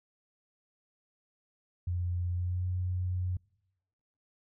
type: tone with pitch glide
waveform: sine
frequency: 88.4 to 90.83 Hz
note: F2 to F#2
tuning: +22 to -32 cents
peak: -29 dBFS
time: 1.87-3.37 s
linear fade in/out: 5 ms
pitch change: +46 cents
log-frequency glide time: 2.33-2.64 s
effects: noise-tail reverb RT60 1.0 s tail -26 dB re dry